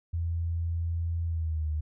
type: tone with pitch glide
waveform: sine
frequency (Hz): 84 to 76.58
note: E2 to D#2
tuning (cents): +33 to -27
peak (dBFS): -27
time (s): 0.13-1.81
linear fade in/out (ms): 10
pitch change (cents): -160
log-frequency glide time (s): 1.25-1.7
effects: none